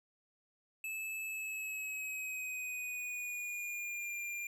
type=tone with pitch glide; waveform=square; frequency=2611 to 2394 Hz; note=E7 to D7; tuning=-17 to +33 cents; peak=-39 dBFS; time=0.84-4.47 s; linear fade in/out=2 ms; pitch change=-150 cents; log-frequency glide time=1.24-4.12 s; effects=none